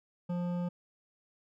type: tone with hard clipping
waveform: triangle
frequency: 175.9 Hz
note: F3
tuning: 13 cents sharp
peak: -33 dBFS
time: 0.29-0.69 s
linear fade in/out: 10 ms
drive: 15 dB
effects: none